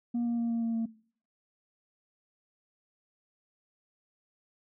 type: tone with pitch steps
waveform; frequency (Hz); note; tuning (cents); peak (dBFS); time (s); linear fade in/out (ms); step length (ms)
sine; 237.8 / 235.6 / 233.4 / 231.3 / 229.2 / 227.1; A#3 / A#3 / A#3 / A#3 / A#3 / A#3; +35 / +19 / +2 / -13 / -29 / -45; -25; 0.14-0.86; 10; 120
effects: noise-tail reverb RT60 0.5 s tail -21 dB re dry + tanh soft clip ceiling -26 dBFS